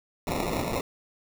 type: noise with sample-and-hold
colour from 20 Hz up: violet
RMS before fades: -29 dBFS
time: 0.27-0.81 s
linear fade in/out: 2 ms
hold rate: 1575 Hz
effects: none